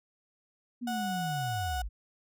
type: linear sweep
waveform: sine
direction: down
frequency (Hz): 246.9 to 45.62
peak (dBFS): -33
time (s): 0.81-1.89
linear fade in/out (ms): 20
type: tone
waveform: 35% pulse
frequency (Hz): 735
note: F#5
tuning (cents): -12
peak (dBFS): -31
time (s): 0.87-1.82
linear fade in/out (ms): 5
effects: none